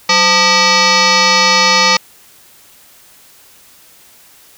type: tone with frequency modulation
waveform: sine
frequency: 1600 Hz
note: G6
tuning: 35 cents sharp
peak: -7 dBFS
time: 0.09-1.97 s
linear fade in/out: 5 ms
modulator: 705 Hz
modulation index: 5.6
effects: white hiss -44 dBFS RMS until 4.57 s